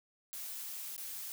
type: noise with dropouts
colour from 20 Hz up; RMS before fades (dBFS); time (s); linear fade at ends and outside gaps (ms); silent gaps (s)
blue; -43; 0.33-1.32; 0; 0.964-0.979
effects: none